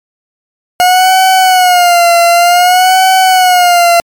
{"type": "tone with vibrato", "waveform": "40% pulse", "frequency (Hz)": 719, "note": "F#5", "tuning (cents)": -50, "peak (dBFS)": -3, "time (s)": [0.8, 4], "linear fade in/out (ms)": 0, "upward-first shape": "sine", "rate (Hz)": 0.54, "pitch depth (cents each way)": 85, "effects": ["MP3 96 kbps"]}